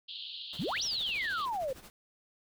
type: band-pass noise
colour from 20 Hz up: pink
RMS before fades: -43 dBFS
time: 0.08-1.46 s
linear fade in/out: 10 ms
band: 2900 to 4400 Hz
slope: 96 dB/octave
type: noise with tremolo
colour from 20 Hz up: pink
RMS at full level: -49 dBFS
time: 0.53-1.9 s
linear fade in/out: 0 ms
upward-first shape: sine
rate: 13 Hz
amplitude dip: 70%
type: exponential two-way sweep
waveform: sine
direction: up then down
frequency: 132.9 to 6000 to 501 Hz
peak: -31 dBFS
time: 0.59-1.73 s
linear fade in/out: 5 ms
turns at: 0.83 s
effects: none